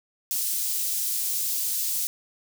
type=high-pass noise; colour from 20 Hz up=white; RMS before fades=-27 dBFS; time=0.31-2.07 s; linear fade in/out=0 ms; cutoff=5600 Hz; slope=12 dB/octave; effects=none